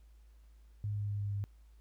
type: tone with pitch steps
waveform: sine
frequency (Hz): 103.6 / 102.94 / 102.29 / 101.64 / 101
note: G#2 / G#2 / G#2 / G#2 / G#2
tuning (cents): -4 / -15 / -26 / -37 / -48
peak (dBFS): -33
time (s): 0.84-1.44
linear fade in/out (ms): 0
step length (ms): 120
effects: added 54 Hz sine -56 dBFS peak until 1.8 s + pink hiss -75 dBFS RMS until 1.8 s